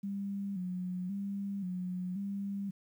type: tone with vibrato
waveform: sine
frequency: 190.1 Hz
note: F#3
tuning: 47 cents sharp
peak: -34 dBFS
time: 0.03-2.71 s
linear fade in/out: 10 ms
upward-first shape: square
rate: 0.94 Hz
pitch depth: 79 cents each way
effects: 11-bit